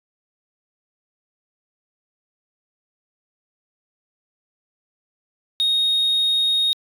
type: tone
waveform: triangle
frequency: 3729 Hz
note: A#7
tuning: in tune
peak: -14 dBFS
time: 5.6-6.73 s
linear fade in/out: 0 ms
effects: tanh soft clip ceiling -11 dBFS